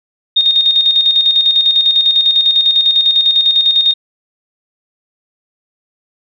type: tone with tremolo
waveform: sine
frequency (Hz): 3690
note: A#7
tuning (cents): -18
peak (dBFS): -6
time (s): 0.36-3.94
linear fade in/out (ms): 10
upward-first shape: square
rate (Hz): 10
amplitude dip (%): 50
effects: none